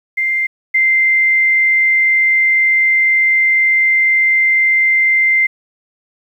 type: tone pair in turn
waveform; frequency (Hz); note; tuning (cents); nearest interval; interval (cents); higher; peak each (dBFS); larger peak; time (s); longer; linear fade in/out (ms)
sine; 2095 / 2086; C7 / C7; +2 / -6; unison; 8; first; -13 / -9; second; 0.17-0.47 / 0.74-5.47; second; 10
effects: 8-bit